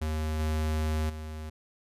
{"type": "tone with level steps", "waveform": "square", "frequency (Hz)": 77.78, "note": "D#2", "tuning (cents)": 0, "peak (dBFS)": [-29, -27, -37], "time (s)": [0.01, 1.5], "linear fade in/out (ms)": 10, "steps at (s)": [0.39, 1.09], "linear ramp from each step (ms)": 10, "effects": ["resampled to 32000 Hz"]}